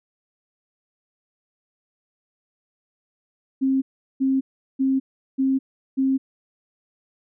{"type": "tone bursts", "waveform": "sine", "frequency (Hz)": 266.8, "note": "C4", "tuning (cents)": 34, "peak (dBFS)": -17, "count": 5, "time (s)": [3.61, 6.18], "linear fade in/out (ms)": 20, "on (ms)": 210, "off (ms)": 380, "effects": []}